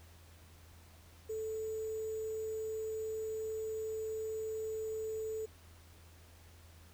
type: tone with sample-and-hold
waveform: sine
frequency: 438.7 Hz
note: A4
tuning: 5 cents flat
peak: -36 dBFS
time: 1.29-5.46 s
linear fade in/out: 10 ms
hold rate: 7350 Hz
effects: added 83 Hz sine -57 dBFS peak until 6.93 s + pink hiss -62 dBFS RMS until 6.93 s